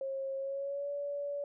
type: tone with pitch glide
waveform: sine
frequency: 540 to 571.8 Hz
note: C#5 to D5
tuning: -45 to -46 cents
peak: -34 dBFS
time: 0.01-1.44 s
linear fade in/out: 2 ms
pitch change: +99 cents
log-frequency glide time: 0.37-0.9 s
effects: none